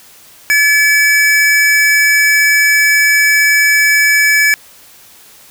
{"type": "tone pair together", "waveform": "square", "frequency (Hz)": [1718, 2289], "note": ["A6", "D7"], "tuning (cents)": [-42, -45], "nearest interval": "perfect fourth", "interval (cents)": 497, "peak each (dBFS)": -11, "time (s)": [0.5, 4.54], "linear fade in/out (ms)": 0, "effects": ["white hiss -41 dBFS RMS until 5.5 s"]}